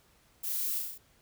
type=noise with echo; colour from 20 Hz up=violet; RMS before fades=-36 dBFS; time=0.43-0.79 s; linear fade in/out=10 ms; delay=32 ms; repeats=6; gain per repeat=-2 dB; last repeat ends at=0.982 s; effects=pink hiss -65 dBFS RMS until 1.21 s